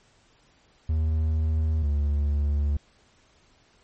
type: tone pair in turn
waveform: triangle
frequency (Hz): 78.7 / 72.51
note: D#2 / D2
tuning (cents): +20 / -22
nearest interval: minor second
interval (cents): 142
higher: first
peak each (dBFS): -19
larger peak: neither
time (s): 0.89-1.83 / 1.83-2.77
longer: neither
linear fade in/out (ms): 5
effects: pink hiss -61 dBFS RMS until 3.83 s + MP3 32 kbps